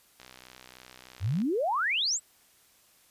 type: click train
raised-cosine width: 0.2 ms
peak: -30 dBFS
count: 78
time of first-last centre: 0.2-1.418 s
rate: 63.2 Hz
type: exponential sweep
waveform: sine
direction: up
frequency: 82.3 to 8250 Hz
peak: -25 dBFS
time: 1.2-2.2 s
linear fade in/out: 50 ms
effects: white hiss -62 dBFS RMS until 3.1 s + resampled to 32000 Hz